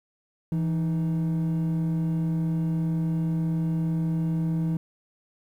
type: tone pair together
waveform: triangle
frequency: 164.81 / 311.1 Hz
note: E3 / D#4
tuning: 0 / 0 cents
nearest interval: major seventh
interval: 1100 cents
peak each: -20 / -30 dBFS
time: 0.52-4.77 s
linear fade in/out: 2 ms
effects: tanh soft clip ceiling -19 dBFS + 10-bit